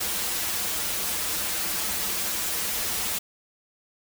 white noise with comb filter, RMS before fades -28 dBFS, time 0-3.19 s, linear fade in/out 10 ms, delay 7.4 ms, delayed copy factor -1, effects none

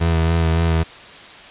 30% pulse tone with vibrato, 82.3 Hz, E2, 2 cents flat, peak -12 dBFS, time 0-0.84 s, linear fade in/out 20 ms, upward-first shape sine, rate 3.6 Hz, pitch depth 26 cents each way, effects white hiss -39 dBFS RMS until 1.5 s + resampled to 8000 Hz

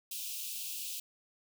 white high-pass noise, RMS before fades -40 dBFS, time 0.11-1 s, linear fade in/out 5 ms, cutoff 2500 Hz, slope 96 dB/octave, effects none

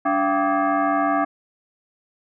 sine tone with frequency modulation, 195.2 Hz, G3, 7 cents flat, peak -17 dBFS, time 0.05-1.25 s, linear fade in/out 10 ms, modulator 484 Hz, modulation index 2.5, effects none

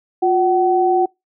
sine tone pair together, 356.6 / 755.6 Hz, F4 / F#5, +36 / +36 cents, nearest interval octave + minor second, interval 1300 cents, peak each -15 dBFS, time 0.22-1.06 s, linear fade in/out 10 ms, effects noise-tail reverb RT60 0.2 s tail -26 dB re dry

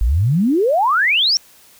sine exponential sweep, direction up, 48.96 to 5700 Hz, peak -12 dBFS, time 0.01-1.37 s, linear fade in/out 0 ms, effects white hiss -48 dBFS RMS until 1.79 s

